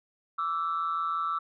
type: tone pair together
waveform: sine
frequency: 1159.1 / 1325 Hz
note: D6 / E6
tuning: -23 / +9 cents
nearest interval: major second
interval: 232 cents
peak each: -30 / -28 dBFS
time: 0.38-1.39 s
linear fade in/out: 10 ms
effects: tanh soft clip ceiling -22 dBFS